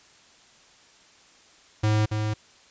square tone with echo, 107.3 Hz, A2, 43 cents flat, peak -20 dBFS, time 1.83-2.06 s, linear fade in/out 10 ms, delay 280 ms, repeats 1, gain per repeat -5 dB, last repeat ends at 2.34 s, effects white hiss -55 dBFS RMS until 2.7 s + resampled to 16000 Hz

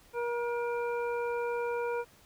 harmonic tone, 475.9 Hz, A#4, 36 cents sharp, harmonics 1 / 2 / 3 / 5, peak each -31 / -37 / -41 / -45 dBFS, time 0.13-2.05 s, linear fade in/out 50 ms, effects pink hiss -60 dBFS RMS until 2.25 s

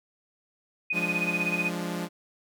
sine tone with tremolo, 2489 Hz, D#7, in tune, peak -23 dBFS, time 0.9-1.7 s, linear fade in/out 5 ms, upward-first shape sine, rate 16 Hz, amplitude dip 80%
sawtooth chord, D diminished, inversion first, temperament equal, 174.61 / 207.7 / 293.7 Hz, F3 / Ab3 / D4, 0 / 0 / 0 cents, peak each -28 / -32 / -33 dBFS, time 0.92-2.09 s, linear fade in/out 50 ms
effects none

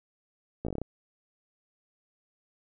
slowing click train, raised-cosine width 2 ms, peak -20 dBFS, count 8, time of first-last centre 0.65-0.816 s, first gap 16 ms, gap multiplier 1.13, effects none

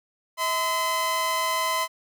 sawtooth tone pair together, 643.2 / 1022 Hz, E5 / C6, -43 / -41 cents, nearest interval minor sixth, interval 802 cents, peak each -27 / -20 dBFS, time 0.37-1.88 s, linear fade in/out 50 ms, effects none

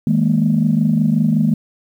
sine chord, D# suspended fourth, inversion none, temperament equal with one note detuned, 159.2 / 207.7 / 233.1 Hz, D#3 / G#3 / A#3, +40 / 0 / 0 cents, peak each -16 dBFS, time 0.07-1.54 s, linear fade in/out 2 ms, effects tanh soft clip ceiling -4 dBFS + 8-bit

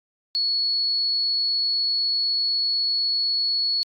sine tone, 4384 Hz, C#8, 20 cents flat, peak -20 dBFS, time 0.35-3.83 s, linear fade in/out 0 ms, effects AAC 48 kbps

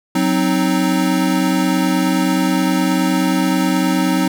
square chord, C diminished, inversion second, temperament equal, 185 / 261.6 / 311.1 Hz, Gb3 / C4 / Eb4, 0 / 0 / 0 cents, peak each -19 dBFS, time 0.15-4.28 s, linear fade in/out 5 ms, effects none

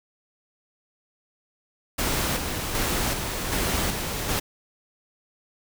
pink noise with tremolo, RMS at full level -25 dBFS, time 1.98-4.4 s, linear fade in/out 10 ms, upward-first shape square, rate 1.3 Hz, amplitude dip 40%, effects none

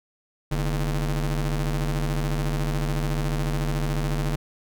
40% pulse ring-modulated tone, 92.7 Hz, F#2, 4 cents sharp, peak -19 dBFS, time 0.51-4.36 s, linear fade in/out 10 ms, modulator 53.3 Hz, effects none

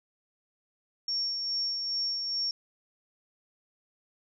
sine tone with tremolo, 5500 Hz, F8, 27 cents flat, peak -27 dBFS, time 1.08-2.51 s, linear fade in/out 2 ms, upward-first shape sine, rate 2.4 Hz, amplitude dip 35%, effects none

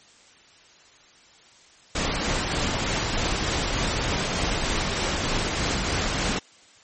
pink noise with tremolo, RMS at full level -24 dBFS, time 1.95-6.39 s, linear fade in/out 5 ms, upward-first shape triangle, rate 3.3 Hz, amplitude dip 25%, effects white hiss -53 dBFS RMS until 6.83 s + MP3 32 kbps

